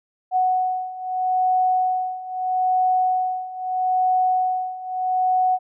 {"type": "beating tone pair", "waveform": "sine", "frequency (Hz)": [740, 740.78], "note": ["F#5", "F#5"], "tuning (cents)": [0, 2], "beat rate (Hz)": 0.78, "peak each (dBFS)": [-23, -20], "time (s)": [0.31, 5.59], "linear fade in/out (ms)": 50, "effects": []}